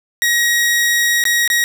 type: tone with dropouts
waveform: sawtooth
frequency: 1895 Hz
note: A#6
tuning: 28 cents sharp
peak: -9 dBFS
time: 0.22-1.64 s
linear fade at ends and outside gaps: 0 ms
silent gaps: 1.239-1.253 / 1.477-1.501 s
effects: none